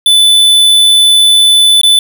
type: tone with dropouts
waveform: square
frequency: 3498 Hz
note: A7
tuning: 11 cents flat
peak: -4 dBFS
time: 0.06-1.99 s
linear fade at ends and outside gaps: 2 ms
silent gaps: 1.814-1.833 s
effects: none